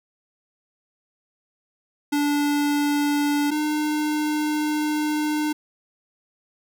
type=tone pair in turn; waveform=square; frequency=290.7 / 302.4 Hz; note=D4 / D#4; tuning=-18 / -49 cents; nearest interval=minor second; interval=69 cents; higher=second; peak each=-20 / -22 dBFS; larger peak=first; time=2.12-3.51 / 3.51-5.53 s; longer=second; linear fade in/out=10 ms; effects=none